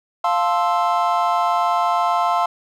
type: chord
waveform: triangle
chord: F major seventh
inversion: none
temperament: equal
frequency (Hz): 698.5 / 880 / 1046.5 / 1318.5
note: F5 / A5 / C6 / E6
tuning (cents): 0 / 0 / 0 / 0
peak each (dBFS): -18 / -21 / -19 / -22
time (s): 0.24-2.46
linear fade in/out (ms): 5
effects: none